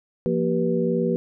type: tone cluster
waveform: sine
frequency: 172.7 / 234.9 / 386.7 / 485.5 Hz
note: F3 / A#3 / G4 / B4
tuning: -19 / +13 / -24 / -30 cents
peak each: -25 dBFS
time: 0.26-1.16 s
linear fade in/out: 0 ms
effects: none